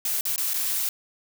blue noise with dropouts, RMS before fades -26 dBFS, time 0.05-0.89 s, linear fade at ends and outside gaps 2 ms, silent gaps 0.21-0.253 / 0.361-0.379 / 0.535-0.541 s, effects none

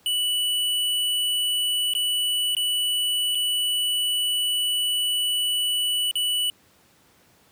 square tone with dropouts, 2960 Hz, F#7, in tune, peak -22 dBFS, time 0.06-6.5 s, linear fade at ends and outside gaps 1 ms, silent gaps 1.936-1.95 / 2.55-2.567 / 3.349-3.353 / 6.112-6.155 s, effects pink hiss -58 dBFS RMS until 7.51 s + high-pass 100 Hz 12 dB/octave

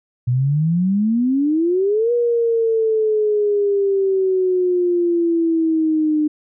sine exponential two-way sweep, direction up then down, 119.7 to 481.4 to 301.3 Hz, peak -14 dBFS, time 0.27-6.28 s, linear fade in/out 10 ms, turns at 2.12 s, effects none

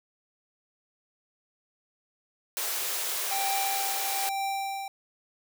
white high-pass noise, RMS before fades -31 dBFS, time 2.57-4.29 s, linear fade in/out 0 ms, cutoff 360 Hz, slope 48 dB/octave
square tone with tremolo, 784 Hz, G5, in tune, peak -28 dBFS, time 3.31-4.88 s, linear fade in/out 2 ms, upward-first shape triangle, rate 1.1 Hz, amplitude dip 60%
effects none

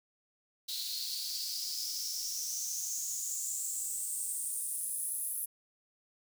white noise with high-pass filter sweep, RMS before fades -37 dBFS, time 0.68-5.46 s, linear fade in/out 10 ms, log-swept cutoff 4000 to 11000 Hz, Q 6.8, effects none

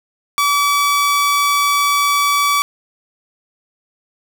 sawtooth tone, 1147 Hz, D6, 41 cents flat, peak -9 dBFS, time 0.38-2.62 s, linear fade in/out 0 ms, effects none

